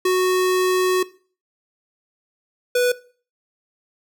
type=tone pair in turn; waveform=square; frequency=368.9 / 492.4 Hz; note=F#4 / B4; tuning=-5 / -5 cents; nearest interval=perfect fourth; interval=500 cents; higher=second; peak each=-16 dBFS; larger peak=neither; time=0.05-1.03 / 2.75-2.92 s; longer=first; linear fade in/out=5 ms; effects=noise-tail reverb RT60 0.4 s tail -18 dB re dry